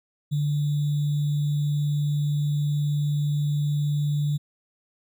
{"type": "tone with sample-and-hold", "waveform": "sine", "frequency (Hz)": 146.83, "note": "D3", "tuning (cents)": 0, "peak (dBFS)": -21, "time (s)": [0.31, 4.38], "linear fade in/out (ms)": 20, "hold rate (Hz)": 3675, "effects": []}